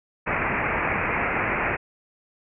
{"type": "low-pass noise", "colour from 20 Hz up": "white", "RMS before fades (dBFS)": -25, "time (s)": [0.26, 1.77], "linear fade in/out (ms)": 20, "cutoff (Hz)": 2500, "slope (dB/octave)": 96, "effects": []}